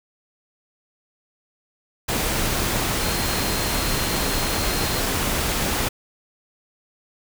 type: tone in noise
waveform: sine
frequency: 4192 Hz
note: C8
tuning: 2 cents sharp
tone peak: -33 dBFS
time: 3.01-5.01 s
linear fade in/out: 10 ms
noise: pink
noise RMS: -23 dBFS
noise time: 2.08-5.89 s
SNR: -13 dB
effects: none